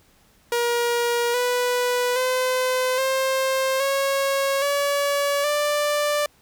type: tone with pitch steps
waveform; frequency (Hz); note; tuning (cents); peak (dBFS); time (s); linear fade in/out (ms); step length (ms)
sawtooth; 475.4 / 492.7 / 510.7 / 529.3 / 548.6 / 568.6 / 589.4; A#4 / B4 / C5 / C5 / C#5 / C#5 / D5; +34 / -4 / -42 / +20 / -18 / +44 / +6; -16; 0.52-6.26; 2; 820
effects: pink hiss -58 dBFS RMS until 6.41 s